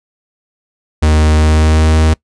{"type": "tone with pitch glide", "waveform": "45% pulse", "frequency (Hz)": [77.2, 78.78], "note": ["D#2", "D#2"], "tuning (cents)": [-13, 22], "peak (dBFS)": -7, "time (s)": [1.02, 2.14], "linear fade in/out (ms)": 10, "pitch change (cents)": 35, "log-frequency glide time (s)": [1.35, 1.9], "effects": ["noise-tail reverb RT60 0.1 s tail -23 dB re dry", "resampled to 22050 Hz"]}